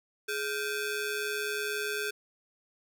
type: ring-modulated tone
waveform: sawtooth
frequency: 987.8 Hz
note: B5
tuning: in tune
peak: -24 dBFS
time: 0.28-2.11 s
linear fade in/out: 10 ms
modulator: 569 Hz
effects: none